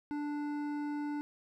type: tone with hard clipping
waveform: sine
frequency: 293.7 Hz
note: D4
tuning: in tune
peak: -36 dBFS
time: 0.11-1.21 s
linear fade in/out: 0 ms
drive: 11 dB
effects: none